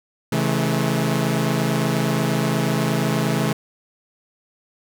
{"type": "tone cluster", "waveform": "sawtooth", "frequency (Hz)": [134.5, 163, 214.6], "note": ["C3", "E3", "A3"], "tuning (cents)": [48, -19, -43], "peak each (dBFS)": -19, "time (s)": [0.32, 3.53], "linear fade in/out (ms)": 5, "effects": []}